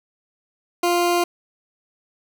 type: tone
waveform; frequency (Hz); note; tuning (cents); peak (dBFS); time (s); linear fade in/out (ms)
20% pulse; 349.2; F4; 0; -12; 0.83-1.24; 5
effects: none